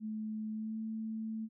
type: tone with pitch glide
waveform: sine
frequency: 216.5 to 220.7 Hz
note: A3 to A3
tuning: -28 to +5 cents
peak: -36 dBFS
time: 0-1.49 s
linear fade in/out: 50 ms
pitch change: +33 cents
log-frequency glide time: 0.52-0.78 s
effects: none